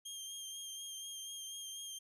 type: tone with vibrato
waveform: 20% pulse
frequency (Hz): 3202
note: G7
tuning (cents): +36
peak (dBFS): -38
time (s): 0.05-1.99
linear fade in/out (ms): 10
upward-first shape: sine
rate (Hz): 4.1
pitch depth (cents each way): 25
effects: none